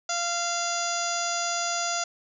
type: harmonic tone with a mistuned harmonic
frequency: 691 Hz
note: F5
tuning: 19 cents flat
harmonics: 1 / 2 / 3 / 4 / 5 / 6 / 7 / 8 / 9 / 10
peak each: -31 / -32 / -40 / -40 / -38 / -42 / -34 / -37 / -36 / -33 dBFS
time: 0.09-2.04 s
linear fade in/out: 5 ms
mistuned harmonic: 8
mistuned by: +76 cents
effects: none